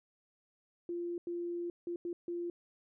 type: tone bursts at uneven times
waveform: sine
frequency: 346.2 Hz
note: F4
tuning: 15 cents flat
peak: -35 dBFS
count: 5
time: 0.89-1.18 / 1.27-1.7 / 1.87-1.96 / 2.05-2.13 / 2.28-2.5 s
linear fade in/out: 2 ms
effects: none